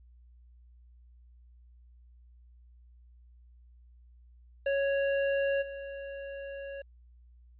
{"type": "tone with level steps", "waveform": "square", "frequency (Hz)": 554.4, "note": "C#5", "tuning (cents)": 0, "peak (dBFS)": [-27, -39], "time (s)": [4.66, 6.82], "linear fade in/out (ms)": 5, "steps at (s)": 5.61, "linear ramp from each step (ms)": 20, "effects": ["added 60 Hz sine -54 dBFS peak until 7.59 s", "resampled to 8000 Hz"]}